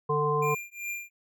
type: harmonic tone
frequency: 148.7 Hz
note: D3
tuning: 22 cents sharp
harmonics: 1 / 3 / 5 / 7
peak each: -30 / -27 / -37 / -27 dBFS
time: 0.09-0.55 s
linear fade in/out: 10 ms
type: tone with tremolo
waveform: square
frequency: 2392 Hz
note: D7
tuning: 31 cents sharp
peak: -31 dBFS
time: 0.42-1.1 s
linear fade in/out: 5 ms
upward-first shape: triangle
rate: 2.6 Hz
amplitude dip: 100%
effects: none